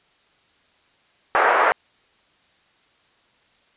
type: band-pass noise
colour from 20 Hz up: white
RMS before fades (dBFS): -17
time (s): 1.35-1.72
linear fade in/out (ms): 0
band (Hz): 470 to 1600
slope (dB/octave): 24
effects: white hiss -60 dBFS RMS until 3.76 s + resampled to 8000 Hz